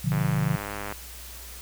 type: chord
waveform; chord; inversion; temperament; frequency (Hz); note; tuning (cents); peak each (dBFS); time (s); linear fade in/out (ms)
sine; B diminished; none; equal; 123.47 / 146.83 / 174.61; B2 / D3 / F3; 0 / 0 / 0; -28 / -25 / -27; 0.04-0.56; 10
type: click train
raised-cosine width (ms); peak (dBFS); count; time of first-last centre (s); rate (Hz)
0.5; -18; 83; 0.12-0.924; 102
effects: added 60 Hz sine -43 dBFS peak until 1.61 s + white hiss -43 dBFS RMS until 1.61 s